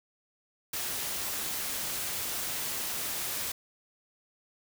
white noise, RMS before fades -34 dBFS, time 0.73-3.52 s, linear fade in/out 5 ms, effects none

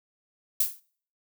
violet noise with exponential decay, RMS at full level -19 dBFS, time 0.6-0.8 s, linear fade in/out 5 ms, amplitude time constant 43 ms, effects noise-tail reverb RT60 0.5 s tail -23 dB re dry

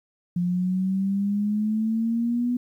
sine exponential sweep, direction up, 174.61 to 246.9 Hz, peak -21 dBFS, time 0.36-2.57 s, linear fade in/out 5 ms, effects 10-bit

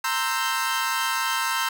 sawtooth chord, C dominant seventh, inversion third, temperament equal with one note detuned, 922.7 / 1046.5 / 1318.5 / 1568 Hz, Bb5 / C6 / E6 / G6, -18 / 0 / 0 / 0 cents, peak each -25 dBFS, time 0.04-1.69 s, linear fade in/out 5 ms, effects none

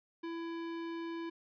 sine tone with hard clipping, 333.5 Hz, E4, 20 cents sharp, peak -40 dBFS, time 0.23-1.3 s, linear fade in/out 10 ms, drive 18 dB, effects resampled to 11025 Hz

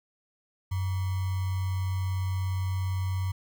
sine tone with sample-and-hold, 93.7 Hz, F#2, 22 cents sharp, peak -26 dBFS, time 0.71-3.32 s, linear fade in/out 10 ms, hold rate 1050 Hz, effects none

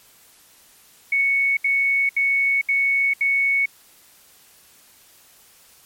sine tone bursts, 2217 Hz, C#7, in tune, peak -16 dBFS, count 5, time 1.12-3.658 s, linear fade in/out 5 ms, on 450 ms, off 72 ms, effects white hiss -52 dBFS RMS until 5.85 s + MP3 64 kbps

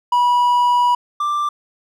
triangle tone pair in turn, 975 / 1179.5 Hz, B5 / D6, -23 / +7 cents, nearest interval minor third, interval 330 cents, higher second, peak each -10 / -15 dBFS, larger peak first, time 0.12-0.95 / 1.2-1.49 s, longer first, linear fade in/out 5 ms, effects none

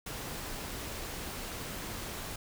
pink noise, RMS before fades -40 dBFS, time 0.06-2.36 s, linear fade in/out 5 ms, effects none

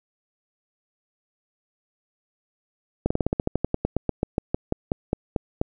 slowing click train, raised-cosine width 2 ms, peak -8 dBFS, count 22, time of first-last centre 3.06-5.614 s, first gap 45 ms, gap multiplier 1.09, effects none

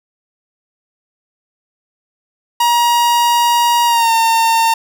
45% pulse tone with pitch glide, 950 to 909.7 Hz, A#5 to A#5, +33 to -43 cents, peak -10 dBFS, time 2.6-4.74 s, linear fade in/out 5 ms, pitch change -76 cents, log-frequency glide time 3.86-4.12 s, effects none

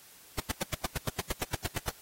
pink noise bursts, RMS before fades -30 dBFS, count 14, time 0.38-1.896 s, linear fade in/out 5 ms, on 21 ms, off 94 ms, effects white hiss -55 dBFS RMS until 2.01 s + AAC 48 kbps

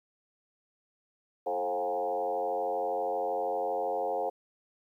sine tone with frequency modulation, 622.3 Hz, D#5, in tune, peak -28 dBFS, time 1.46-4.3 s, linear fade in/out 10 ms, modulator 92.6 Hz, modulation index 2.2, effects 11-bit

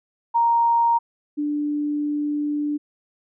sine tone pair in turn, 933 / 294.7 Hz, A#5 / D4, +1 / +6 cents, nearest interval octave + minor sixth, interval 1995 cents, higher first, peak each -15 / -21 dBFS, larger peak first, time 0.34-0.99 / 1.37-2.78 s, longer second, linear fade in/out 20 ms, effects none

